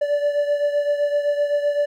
triangle beating tone pair, 580 / 587.8 Hz, D5 / D5, -22 / +1 cents, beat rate 7.8 Hz, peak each -17 / -23 dBFS, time 0.01-1.86 s, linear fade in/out 10 ms, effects none

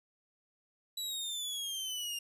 sawtooth exponential sweep, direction down, 3951 to 2800 Hz, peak -33 dBFS, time 0.97-2.19 s, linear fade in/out 5 ms, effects resampled to 32000 Hz + 11-bit

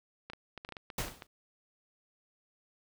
clicks, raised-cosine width 0.3 ms, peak -27 dBFS, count 10, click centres 0.3 / 0.334 / 0.577 / 0.649 / 0.69 / 0.723 / 0.768 / 0.902 / 1.082 / 1.222 s
pink noise with exponential decay, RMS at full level -31 dBFS, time 0.98-1.27 s, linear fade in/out 5 ms, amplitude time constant 63 ms
effects none

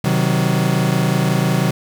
40% pulse tone cluster, 131.1 / 157 / 187.4 Hz, C3 / D#3 / F#3, +4 / +16 / +22 cents, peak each -18 dBFS, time 0.04-1.71 s, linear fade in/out 5 ms, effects 7-bit

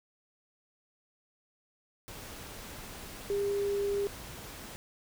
sine tone in noise, 402.4 Hz, G4, 45 cents sharp, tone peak -28 dBFS, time 3.3-4.07 s, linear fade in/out 0 ms, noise pink, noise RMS -45 dBFS, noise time 2.08-4.76 s, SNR +14 dB, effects none

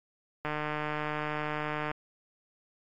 click train, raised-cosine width 0.5 ms, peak -18 dBFS, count 222, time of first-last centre 0.45-1.914 s, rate 151 Hz, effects AAC 64 kbps

